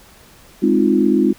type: chord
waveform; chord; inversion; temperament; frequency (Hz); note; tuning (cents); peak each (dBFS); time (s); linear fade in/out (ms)
sine; F minor seventh; first; equal; 207.7 / 261.6 / 311.1 / 349.2; Ab3 / C4 / Eb4 / F4; 0 / 0 / 0 / 0; -17; 0.62-1.33; 10
effects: pink hiss -46 dBFS RMS until 1.38 s